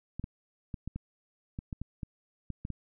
clicks, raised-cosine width 5 ms, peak -24 dBFS, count 12, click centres 0.196 / 0.241 / 0.742 / 0.876 / 0.96 / 1.589 / 1.728 / 1.816 / 2.032 / 2.503 / 2.651 / 2.703 s, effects none

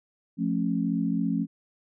sine chord, F augmented, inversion none, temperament just, 174.61 / 218.3 / 272.8 Hz, F3 / A3 / C#4, 0 / -13 / -28 cents, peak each -28 dBFS, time 0.37-1.47 s, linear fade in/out 50 ms, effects none

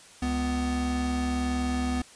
square tone pair together, 69.82 / 248.8 Hz, C#2 / B3, +13 / +13 cents, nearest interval octave + minor seventh, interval 2200 cents, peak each -31 / -28 dBFS, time 0.22-2.02 s, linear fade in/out 5 ms, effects white hiss -51 dBFS RMS until 2.15 s + resampled to 22050 Hz

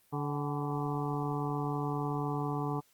harmonic tone with a mistuned harmonic, 144.3 Hz, D3, 30 cents flat, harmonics 1 / 2 / 3 / 5 / 6 / 7 / 8, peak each -34 / -37 / -39 / -41 / -42 / -42 / -43 dBFS, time 0.12-2.81 s, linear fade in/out 20 ms, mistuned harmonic 5, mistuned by +63 cents, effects white hiss -67 dBFS RMS until 2.93 s + Opus 24 kbps

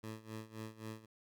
15% pulse tone with tremolo, 110.1 Hz, A2, 2 cents sharp, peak -36 dBFS, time 0.03-1.06 s, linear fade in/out 10 ms, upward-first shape sine, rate 3.8 Hz, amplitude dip 85%, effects none

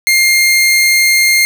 sawtooth tone, 2117 Hz, C7, 20 cents sharp, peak -4 dBFS, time 0.07-1.45 s, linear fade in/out 0 ms, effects none

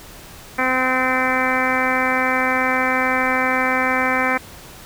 harmonic tone, 257.6 Hz, C4, 27 cents flat, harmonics 1 / 2 / 3 / 4 / 5 / 6 / 7 / 8 / 9, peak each -25 / -25 / -25 / -25 / -25 / -25 / -25 / -25 / -25 dBFS, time 0.58-4.38 s, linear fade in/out 10 ms, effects pink hiss -40 dBFS RMS until 4.85 s

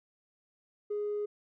triangle tone with tanh clipping, 415.3 Hz, G#4, in tune, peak -31 dBFS, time 0.9-1.26 s, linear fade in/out 10 ms, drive 5 dB, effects none

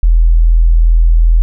sine tone, 41.3 Hz, E1, 4 cents sharp, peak -4 dBFS, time 0.03-1.42 s, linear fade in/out 0 ms, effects none

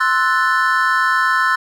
triangle chord, F# half-diminished seventh, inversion second, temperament equal, 1046.5 / 1318.5 / 1480 / 1760 Hz, C6 / E6 / F#6 / A6, 0 / 0 / 0 / 0 cents, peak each -17 dBFS, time 0-1.56 s, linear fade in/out 10 ms, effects none

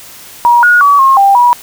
sine tone with pitch steps, 954 / 1446 / 1139 / 1074 / 792 / 969 Hz, A#5 / F#6 / C#6 / C6 / G5 / B5, +40 / -40 / +47 / +45 / +18 / -33 cents, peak -3 dBFS, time 0.45-1.53 s, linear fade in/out 0 ms, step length 180 ms, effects white hiss -33 dBFS RMS until 1.62 s

